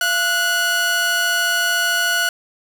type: tone pair together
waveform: sawtooth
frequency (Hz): 687 / 1467.5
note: F5 / F#6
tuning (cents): -29 / -15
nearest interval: octave + minor second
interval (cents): 1314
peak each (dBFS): -22 / -13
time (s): 0.01-2.29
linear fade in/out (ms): 2
effects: none